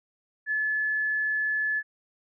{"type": "tone", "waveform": "sine", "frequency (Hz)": 1723, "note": "A6", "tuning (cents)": -37, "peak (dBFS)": -24, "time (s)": [0.46, 1.83], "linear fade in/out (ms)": 50, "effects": []}